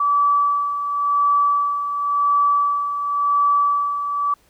sine tone with tremolo, 1152 Hz, D6, 34 cents flat, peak -13 dBFS, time 0-4.34 s, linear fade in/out 5 ms, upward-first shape sine, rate 0.93 Hz, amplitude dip 60%, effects pink hiss -58 dBFS RMS until 4.49 s

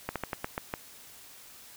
slowing click train, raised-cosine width 0.5 ms, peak -16 dBFS, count 7, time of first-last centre 0.09-0.739 s, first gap 67 ms, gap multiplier 1.19, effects white hiss -51 dBFS RMS until 1.76 s

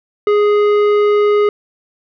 sine tone with tanh clipping, 415.3 Hz, G#4, in tune, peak -11 dBFS, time 0.27-1.49 s, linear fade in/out 2 ms, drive 12 dB, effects none

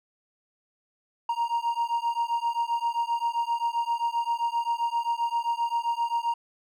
triangle beating tone pair, 932.3 / 939.9 Hz, A#5 / A#5, 0 / +14 cents, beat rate 7.6 Hz, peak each -26 dBFS, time 1.29-6.34 s, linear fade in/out 5 ms, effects none

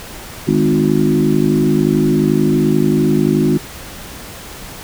harmonic tone with a mistuned harmonic, 51.4 Hz, G#1, 17 cents flat, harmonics 3 / 4 / 5 / 6 / 7, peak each -17 / -17 / -17 / -17 / -17 dBFS, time 0.47-3.58 s, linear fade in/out 10 ms, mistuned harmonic 4, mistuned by +18 cents, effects pink hiss -32 dBFS RMS until 4.83 s

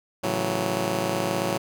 10% pulse chord, F# minor seventh, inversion first, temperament just, 111 / 138.75 / 166.5 / 185 Hz, A2 / C#3 / E3 / F#3, +16 / +2 / +18 / 0 cents, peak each -23 / -25 / -24 / -20 dBFS, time 0.23-1.58 s, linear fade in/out 10 ms, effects none

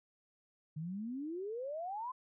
sine exponential sweep, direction up, 148.8 to 1046.5 Hz, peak -38 dBFS, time 0.76-2.12 s, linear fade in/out 10 ms, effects none

